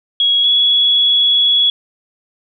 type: tone pair in turn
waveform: sine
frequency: 3322 / 3368 Hz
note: G#7 / G#7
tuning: 0 / +24 cents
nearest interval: unison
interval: 24 cents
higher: second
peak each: -10 / -9 dBFS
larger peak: second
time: 0.2-0.44 / 0.44-1.7 s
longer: second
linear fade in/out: 2 ms
effects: none